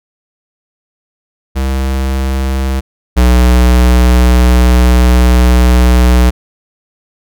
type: tone pair in turn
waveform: square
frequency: 66.1 / 61.55 Hz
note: C2 / B1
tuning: +18 / -5 cents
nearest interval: minor second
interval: 123 cents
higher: first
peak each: -12 / -5 dBFS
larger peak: second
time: 1.55-2.81 / 3.16-6.31 s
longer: second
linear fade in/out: 20 ms
effects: none